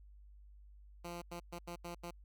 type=tone bursts at uneven times; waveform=10% pulse; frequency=172.8 Hz; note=F3; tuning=18 cents flat; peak=-35 dBFS; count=6; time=1.04-1.22 / 1.31-1.4 / 1.52-1.59 / 1.67-1.76 / 1.84-1.95 / 2.03-2.11 s; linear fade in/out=10 ms; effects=added 50 Hz sine -55 dBFS peak until 2.24 s